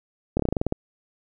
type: slowing click train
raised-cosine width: 2 ms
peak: -9 dBFS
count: 10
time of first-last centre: 0.37-0.724 s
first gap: 25 ms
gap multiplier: 1.11
effects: none